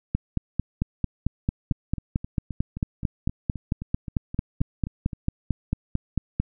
two click trains, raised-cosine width 5 ms, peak -10 / -20 dBFS, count 29 / 14, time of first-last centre 0.15-6.4 / 1.72-5.132 s, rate 4.48 / 3.81 Hz, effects none

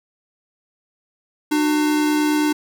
square tone pair together, 300.8 / 370 Hz, D4 / F#4, +42 / 0 cents, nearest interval major third, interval 358 cents, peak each -17 / -28 dBFS, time 1.51-2.53 s, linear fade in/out 10 ms, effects none

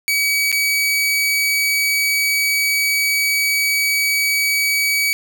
sawtooth tone with dropouts, 2275 Hz, C#7, 44 cents sharp, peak -12 dBFS, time 0.08-5.13 s, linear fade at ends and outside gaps 0 ms, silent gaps 0.517-0.526 s, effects none

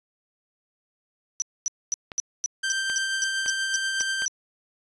sine tone bursts, 5920 Hz, F#8, in tune, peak -22 dBFS, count 12, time 1.4-4.28 s, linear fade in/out 0 ms, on 20 ms, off 240 ms
clicks, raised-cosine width 0.3 ms, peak -20 dBFS, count 5, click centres 2.118 / 2.899 / 3.461 / 4.008 / 4.221 s
sawtooth tone with tremolo, 1568 Hz, G6, in tune, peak -20 dBFS, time 2.63-4.26 s, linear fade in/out 10 ms, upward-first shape triangle, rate 8.3 Hz, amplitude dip 30%
effects resampled to 22050 Hz

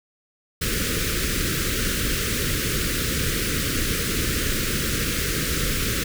pink band-stop noise, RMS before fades -24 dBFS, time 0.61-6.04 s, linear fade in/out 10 ms, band 510 to 1300 Hz, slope 48 dB/octave, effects none

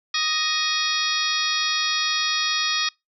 harmonic tone with a mistuned harmonic, 622.3 Hz, D#5, in tune, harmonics 2 / 3 / 4 / 5 / 6 / 7 / 8 / 9, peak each -29 / -29 / -29 / -29 / -29 / -29 / -29 / -29 dBFS, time 0.14-2.89 s, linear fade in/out 5 ms, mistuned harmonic 5, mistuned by +110 cents, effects noise-tail reverb RT60 0.2 s tail -26 dB re dry

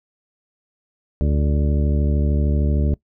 harmonic tone, 73.1 Hz, D2, 7 cents flat, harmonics 1 / 2 / 3 / 4 / 5 / 6 / 8, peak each -17 / -23 / -26 / -30 / -32 / -33 / -34 dBFS, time 1.21-2.94 s, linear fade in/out 0 ms, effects noise-tail reverb RT60 0.1 s tail -21 dB re dry

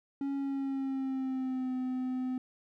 triangle tone with pitch glide, 277.2 to 255.7 Hz, C#4 to C4, 0 to -40 cents, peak -29 dBFS, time 0.21-2.38 s, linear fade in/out 2 ms, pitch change -140 cents, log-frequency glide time 0.35-1.73 s, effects none

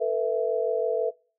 sine chord, A suspended second, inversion none, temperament equal with one note detuned, 447.7 / 493.9 / 659.3 Hz, A4 / B4 / E5, +30 / 0 / 0 cents, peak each -26 / -27 / -27 dBFS, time 0-1.11 s, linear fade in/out 20 ms, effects noise-tail reverb RT60 0.4 s tail -23 dB re dry

